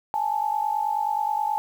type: tone pair together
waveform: sine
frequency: 830.6 / 880 Hz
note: G#5 / A5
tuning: 0 / 0 cents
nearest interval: minor second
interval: 100 cents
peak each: -25 dBFS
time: 0.14-1.58 s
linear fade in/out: 0 ms
effects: 8-bit